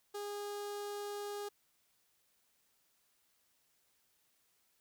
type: tone with notch filter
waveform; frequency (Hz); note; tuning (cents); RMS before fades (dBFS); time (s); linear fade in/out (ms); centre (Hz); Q
sawtooth; 410; G#4; -22; -42; 0.14-1.49; 10; 2200; 1.6
effects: white hiss -75 dBFS RMS until 4.8 s